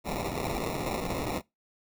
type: noise with sample-and-hold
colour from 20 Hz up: white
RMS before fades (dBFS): -32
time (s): 0.04-1.42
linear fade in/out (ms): 50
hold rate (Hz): 1575
effects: noise-tail reverb RT60 0.2 s tail -23 dB re dry